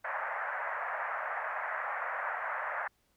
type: band-pass noise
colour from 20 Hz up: white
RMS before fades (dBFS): -36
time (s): 0.04-2.88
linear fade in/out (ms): 10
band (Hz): 580 to 1900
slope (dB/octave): 48
effects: pink hiss -73 dBFS RMS until 3.16 s